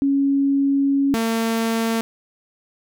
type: tone pair in turn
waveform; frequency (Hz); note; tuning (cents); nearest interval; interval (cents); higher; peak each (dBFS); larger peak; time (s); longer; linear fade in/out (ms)
sine / sawtooth; 277.2 / 226.7; C#4 / A#3; 0 / -48; minor third; 348; first; -15; neither; 0.02-1.14 / 1.14-2.01; first; 0
effects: none